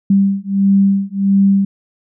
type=beating tone pair; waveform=sine; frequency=196 / 197.5 Hz; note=G3 / G3; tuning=0 / +13 cents; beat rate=1.5 Hz; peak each=-13 dBFS; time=0.1-1.65 s; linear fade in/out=5 ms; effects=none